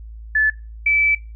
sine tone pair in turn, 1736 / 2311 Hz, A6 / D7, -24 / -28 cents, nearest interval perfect fourth, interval 496 cents, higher second, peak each -13 dBFS, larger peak neither, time 0.35-0.5 / 0.86-1.15 s, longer second, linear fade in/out 5 ms, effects noise-tail reverb RT60 0.3 s tail -21 dB re dry + added 55 Hz sine -33 dBFS peak until 1.35 s

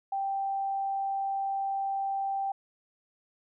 sine tone, 784 Hz, G5, in tune, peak -28 dBFS, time 0.12-2.52 s, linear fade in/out 5 ms, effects none

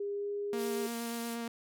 sine tone with pitch glide, 404.7 to 407.8 Hz, G#4 to G#4, -45 to -32 cents, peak -33 dBFS, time 0-0.87 s, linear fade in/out 5 ms, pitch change +13 cents, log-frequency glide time 0.13-0.3 s
sawtooth tone with vibrato, 233.1 Hz, A#3, in tune, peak -32 dBFS, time 0.53-1.48 s, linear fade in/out 2 ms, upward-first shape square, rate 8.5 Hz, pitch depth 9 cents each way
white band-pass noise, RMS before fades -47 dBFS, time 0.56-1.38 s, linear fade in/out 50 ms, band 2600 to 14000 Hz, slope 24 dB/octave
effects none

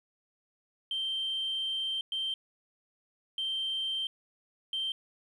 sine tone bursts at uneven times, 3136 Hz, G7, in tune, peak -29 dBFS, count 4, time 0.91-2.01 / 2.12-2.34 / 3.38-4.07 / 4.73-4.92 s, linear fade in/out 2 ms, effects tanh soft clip ceiling -26 dBFS + 11-bit

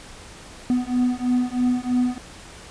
triangle beating tone pair, 246.9 / 250 Hz, B3 / B3, 0 / +21 cents, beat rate 3.1 Hz, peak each -20 dBFS, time 0.7-2.18 s, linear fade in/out 0 ms, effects pink hiss -42 dBFS RMS until 2.7 s + resampled to 22050 Hz

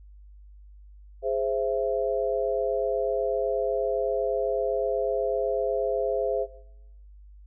sine chord, Ab augmented, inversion none, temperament equal with one note detuned, 415.3 / 523.3 / 666.9 Hz, Ab4 / C5 / E5, 0 / 0 / +20 cents, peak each -28 / -27 / -29 dBFS, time 1.22-6.47 s, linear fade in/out 50 ms, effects noise-tail reverb RT60 0.9 s tail -19 dB re dry + added 50 Hz sine -46 dBFS peak until 7.46 s

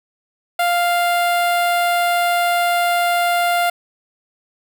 sawtooth tone with notch filter, 698.5 Hz, F5, in tune, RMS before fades -17 dBFS, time 0.59-3.7 s, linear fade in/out 5 ms, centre 6000 Hz, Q 1.1, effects none

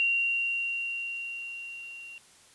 sine tone with level ramp, 2759 Hz, F7, 22 cents flat, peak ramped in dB -22 to -42 dBFS, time 0-2.18 s, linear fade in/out 0 ms, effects white hiss -57 dBFS RMS until 2.54 s + resampled to 24000 Hz

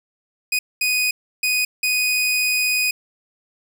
sawtooth tone bursts at uneven times, 2489 Hz, D#7, in tune, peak -14 dBFS, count 4, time 0.52-0.59 / 0.81-1.11 / 1.43-1.65 / 1.83-2.91 s, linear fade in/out 5 ms, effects none

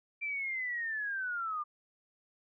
sine linear sweep, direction down, 2361 to 1183 Hz, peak -33 dBFS, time 0.21-1.64 s, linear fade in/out 20 ms, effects none

